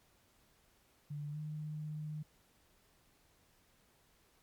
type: tone with pitch glide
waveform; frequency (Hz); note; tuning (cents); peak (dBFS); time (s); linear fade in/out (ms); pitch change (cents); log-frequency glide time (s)
sine; 146.83 to 152.62; D3 to D#3; 0 to -33; -39; 1.1-2.23; 10; +67; 1.31-1.38
effects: pink hiss -70 dBFS RMS until 4.42 s + MP3 96 kbps